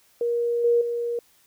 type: tone with level steps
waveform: sine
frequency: 473.3 Hz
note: A#4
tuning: 26 cents sharp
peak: -21 / -16 / -24 dBFS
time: 0.21-1.19 s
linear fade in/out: 2 ms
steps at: 0.64 / 0.81 s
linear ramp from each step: 5 ms
effects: white hiss -60 dBFS RMS until 1.46 s